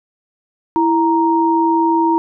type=tone pair together; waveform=sine; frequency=330.2 / 934 Hz; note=E4 / A#5; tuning=+3 / +3 cents; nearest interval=octave + tritone; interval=1800 cents; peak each=-14 dBFS; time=0.76-2.18 s; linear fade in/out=0 ms; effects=none